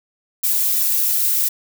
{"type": "noise with flanger", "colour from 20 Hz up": "violet", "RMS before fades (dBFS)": -18, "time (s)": [0.43, 1.49], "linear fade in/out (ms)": 10, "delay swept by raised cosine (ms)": [1.8, 3.2], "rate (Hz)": 2.9, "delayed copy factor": -0.95, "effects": []}